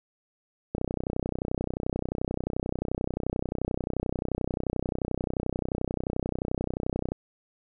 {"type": "click train", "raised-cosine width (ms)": 2, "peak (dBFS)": -15, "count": 201, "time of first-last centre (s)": [0.75, 7.119], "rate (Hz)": 31.4, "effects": []}